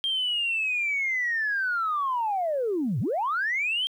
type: linear two-way sweep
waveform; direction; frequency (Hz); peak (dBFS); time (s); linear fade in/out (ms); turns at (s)
sine; down then up; 3206 to 99.9 to 3206; -23; 0.04-3.87; 0; 3
effects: tanh soft clip ceiling -19 dBFS + 10-bit